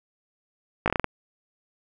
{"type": "slowing click train", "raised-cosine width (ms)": 0.5, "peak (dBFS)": -7, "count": 7, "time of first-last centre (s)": [0.86, 1.043], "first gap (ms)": 18, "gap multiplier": 1.21, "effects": []}